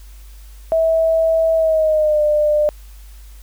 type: tone with pitch glide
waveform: sine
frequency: 650 to 599.5 Hz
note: E5 to D5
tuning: -24 to +36 cents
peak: -12 dBFS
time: 0.72-2.69 s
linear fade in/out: 0 ms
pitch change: -140 cents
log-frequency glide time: 1.55-2.22 s
effects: added 50 Hz sine -36 dBFS peak until 3.42 s + white hiss -50 dBFS RMS until 3.42 s